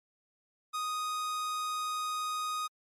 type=tone; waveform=45% pulse; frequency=1244.5 Hz; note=D#6; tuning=in tune; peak=-32 dBFS; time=0.73-2.68 s; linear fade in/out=20 ms; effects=low-pass 12000 Hz 12 dB/octave + MP3 96 kbps